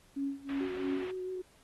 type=tone with tremolo; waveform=sine; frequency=277.2 Hz; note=C#4; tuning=in tune; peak=-30 dBFS; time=0.16-1.05 s; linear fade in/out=10 ms; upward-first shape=sine; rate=3 Hz; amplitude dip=90%
type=low-pass noise; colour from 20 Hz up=white; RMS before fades=-49 dBFS; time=0.49-1.11 s; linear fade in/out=0 ms; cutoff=2800 Hz; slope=24 dB/octave
type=tone with vibrato; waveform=sine; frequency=370 Hz; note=F#4; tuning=in tune; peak=-35 dBFS; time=0.6-1.42 s; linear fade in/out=10 ms; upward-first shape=sine; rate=6 Hz; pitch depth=16 cents each way
effects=pink hiss -64 dBFS RMS until 1.63 s + AAC 32 kbps